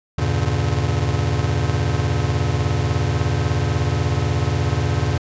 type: chord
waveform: square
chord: E diminished seventh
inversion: none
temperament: just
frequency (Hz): 82.41 / 98.89 / 118.67 / 142.4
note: E2 / G2 / Bb2 / Db3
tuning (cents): 0 / +16 / +31 / +47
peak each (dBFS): -24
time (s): 0.18-5.18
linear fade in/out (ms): 5
effects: resampled to 16000 Hz